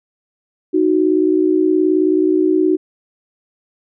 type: tone pair together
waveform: sine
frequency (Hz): 311.6 / 370.5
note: D#4 / F#4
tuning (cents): +3 / +2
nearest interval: minor third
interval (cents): 299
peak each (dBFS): -14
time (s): 0.73-2.77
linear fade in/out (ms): 20
effects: none